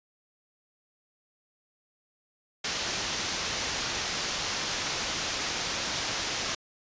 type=low-pass noise; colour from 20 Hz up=white; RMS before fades=-32 dBFS; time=2.64-6.55 s; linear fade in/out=5 ms; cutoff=6600 Hz; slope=48 dB/octave; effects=resampled to 16000 Hz